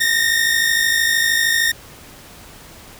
sawtooth tone pair together, 1811.6 / 1864.7 Hz, A#6 / A#6, -50 / 0 cents, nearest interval minor second, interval 50 cents, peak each -14 dBFS, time 0-1.72 s, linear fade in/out 10 ms, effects pink hiss -41 dBFS RMS until 2.99 s

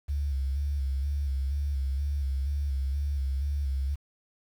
sine tone with vibrato, 69.3 Hz, C#2, in tune, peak -26 dBFS, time 0.08-3.96 s, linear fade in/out 20 ms, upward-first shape square, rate 2.1 Hz, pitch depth 52 cents each way, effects 9-bit

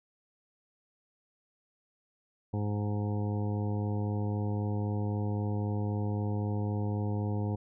harmonic tone with a mistuned harmonic, 103.83 Hz, G#2, in tune, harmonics 1 / 2 / 3 / 4 / 5 / 7 / 8 / 9, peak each -30 / -36 / -40 / -42 / -44 / -47 / -48 / -49 dBFS, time 2.53-7.56 s, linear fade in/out 10 ms, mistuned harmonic 9, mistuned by -19 cents, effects none

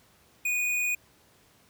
square tone, 2468 Hz, D#7, 15 cents flat, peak -26 dBFS, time 0.45-0.95 s, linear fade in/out 5 ms, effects pink hiss -61 dBFS RMS until 1.69 s + high-pass 60 Hz 12 dB/octave

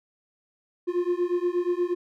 triangle beating tone pair, 349.2 / 357.6 Hz, F4 / F4, 0 / +41 cents, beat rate 8.4 Hz, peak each -24 dBFS, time 0.87-1.95 s, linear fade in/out 20 ms, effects none

